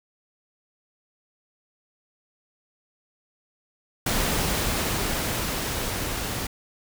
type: noise with level ramp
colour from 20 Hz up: pink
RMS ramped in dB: -24 to -30 dBFS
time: 4.06-6.47 s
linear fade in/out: 5 ms
effects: none